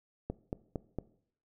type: click train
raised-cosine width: 2 ms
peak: -21 dBFS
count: 4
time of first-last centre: 0.3-0.986 s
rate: 4.37 Hz
effects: noise-tail reverb RT60 0.6 s tail -19 dB re dry